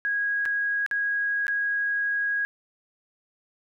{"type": "tone with dropouts", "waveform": "sine", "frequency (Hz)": 1648, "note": "G#6", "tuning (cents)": -14, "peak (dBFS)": -23, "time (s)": [0.05, 2.45], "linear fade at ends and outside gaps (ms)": 0, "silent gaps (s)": [[0.454, 0.459], [0.863, 0.912], [1.468, 1.481]], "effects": []}